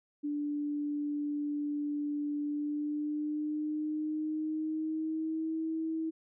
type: tone with pitch glide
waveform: sine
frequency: 292.9 to 321.3 Hz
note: D4 to E4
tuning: -5 to -44 cents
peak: -31 dBFS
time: 0.23-6.11 s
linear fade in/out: 20 ms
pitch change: +161 cents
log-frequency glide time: 2.42-5.61 s
effects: none